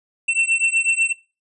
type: beating tone pair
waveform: square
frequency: 2692 / 2700.1 Hz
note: E7 / E7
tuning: +36 / +41 cents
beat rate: 8.1 Hz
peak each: -21 dBFS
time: 0.28-1.13 s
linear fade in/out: 10 ms
effects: noise-tail reverb RT60 0.3 s tail -19 dB re dry + resampled to 24000 Hz